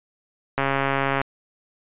click train, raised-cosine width 0.5 ms, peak -7 dBFS, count 88, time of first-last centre 0.58-1.215 s, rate 137 Hz, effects resampled to 8000 Hz

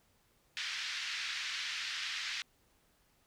pink band-pass noise, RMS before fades -39 dBFS, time 0.57-2.42 s, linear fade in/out 0 ms, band 1700 to 5200 Hz, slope 24 dB/octave, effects pink hiss -71 dBFS RMS until 3.26 s

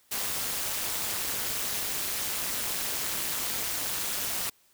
white noise with amplitude modulation, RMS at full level -28 dBFS, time 0.11-4.5 s, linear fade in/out 10 ms, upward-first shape sine, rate 211 Hz, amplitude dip 75%, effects white hiss -64 dBFS RMS until 4.73 s

